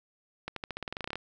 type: accelerating click train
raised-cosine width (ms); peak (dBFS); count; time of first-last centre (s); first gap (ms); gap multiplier
0.3; -19; 15; 0.48-1.156; 83; 0.91
effects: none